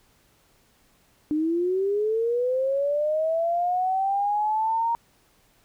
sine linear sweep, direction up, 297.8 to 936 Hz, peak -21 dBFS, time 1.31-4.95 s, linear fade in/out 0 ms, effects pink hiss -62 dBFS RMS until 5.64 s

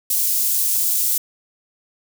white high-pass noise, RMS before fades -19 dBFS, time 0.1-1.18 s, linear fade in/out 5 ms, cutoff 7500 Hz, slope 12 dB/octave, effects none

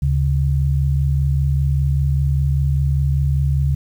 sine tone pair together, 73.42 / 138.49 Hz, D2 / C#3, 0 / -1 cents, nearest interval major seventh, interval 1099 cents, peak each -17 dBFS, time 0.02-3.75 s, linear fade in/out 5 ms, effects 8-bit

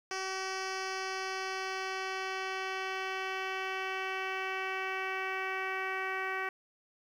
10% pulse tone with low-pass filter sweep, 380 Hz, F#4, 46 cents sharp, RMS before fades -36 dBFS, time 0.11-6.49 s, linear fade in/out 2 ms, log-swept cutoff 5400 to 2100 Hz, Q 2, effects 10-bit

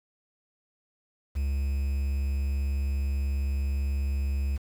triangle tone with quantisation, 69.2 Hz, C#2, 2 cents flat, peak -23 dBFS, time 1.35-4.58 s, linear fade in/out 20 ms, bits 8, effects none

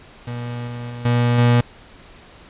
35% pulse tone with level steps, 120.3 Hz, B2, 45 cents flat, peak -24 / -26 / -28 / -13 / -10 dBFS, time 0.27-1.61 s, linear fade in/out 5 ms, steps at 0.67 / 0.9 / 1.05 / 1.38 s, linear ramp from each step 5 ms, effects pink hiss -45 dBFS RMS until 2.49 s + resampled to 8000 Hz

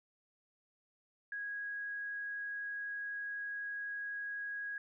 sine tone, 1652 Hz, G#6, 10 cents flat, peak -38 dBFS, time 1.32-4.78 s, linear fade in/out 2 ms, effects none

